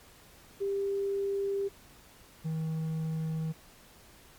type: tone pair in turn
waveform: sine / triangle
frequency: 396.5 / 159.55 Hz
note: G4 / D#3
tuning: +20 / +44 cents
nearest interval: octave + major third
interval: 1576 cents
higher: first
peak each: -28 dBFS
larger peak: neither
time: 0.6-1.69 / 2.44-3.53 s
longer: neither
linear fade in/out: 20 ms
effects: pink hiss -56 dBFS RMS until 4.38 s + MP3 96 kbps